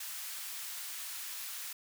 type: high-pass noise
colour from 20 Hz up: white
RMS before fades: -42 dBFS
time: 0-1.73 s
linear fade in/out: 5 ms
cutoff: 1200 Hz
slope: 12 dB/octave
effects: none